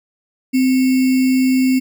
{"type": "tone with sample-and-hold", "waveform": "sine", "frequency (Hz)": 259.2, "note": "C4", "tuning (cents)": -16, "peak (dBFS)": -11, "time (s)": [0.53, 1.8], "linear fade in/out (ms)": 20, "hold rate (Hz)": 2450, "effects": []}